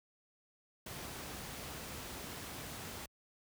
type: noise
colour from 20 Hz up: pink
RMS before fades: -45 dBFS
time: 0.86-3.06 s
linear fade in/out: 5 ms
effects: high-pass 60 Hz 12 dB/octave